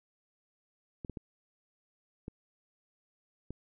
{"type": "clicks", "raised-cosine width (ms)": 3, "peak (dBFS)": -27, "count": 5, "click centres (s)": [1.048, 1.097, 1.172, 2.281, 3.506], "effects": []}